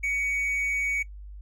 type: tone with amplitude modulation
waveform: triangle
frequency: 2246 Hz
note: C#7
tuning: 22 cents sharp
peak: -22 dBFS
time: 0.03-1.03 s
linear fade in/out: 10 ms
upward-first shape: sine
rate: 252 Hz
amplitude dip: 25%
effects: noise-tail reverb RT60 0.1 s tail -19 dB re dry + added 50 Hz sine -39 dBFS peak until 1.41 s